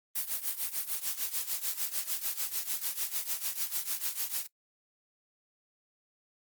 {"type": "noise with tremolo", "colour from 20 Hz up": "blue", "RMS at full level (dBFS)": -30, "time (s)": [0.15, 4.47], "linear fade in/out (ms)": 10, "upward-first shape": "triangle", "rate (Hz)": 6.7, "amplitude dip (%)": 90, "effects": ["noise-tail reverb RT60 0.1 s tail -21 dB re dry", "Opus 32 kbps"]}